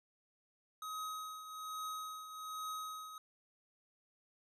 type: tone with tremolo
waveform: square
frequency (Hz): 1265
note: D#6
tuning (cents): +28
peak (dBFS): -40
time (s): 0.82-3.18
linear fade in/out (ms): 2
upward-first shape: triangle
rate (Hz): 1.2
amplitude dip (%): 65
effects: resampled to 32000 Hz